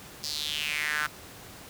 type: tone with high-pass filter sweep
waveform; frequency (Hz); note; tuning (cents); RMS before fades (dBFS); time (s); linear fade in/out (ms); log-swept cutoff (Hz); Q
sawtooth; 150.4; D3; +42; -31; 0.23-1.07; 10; 5000 to 1400; 4.7
effects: pink hiss -46 dBFS RMS until 1.69 s + high-pass 60 Hz 12 dB/octave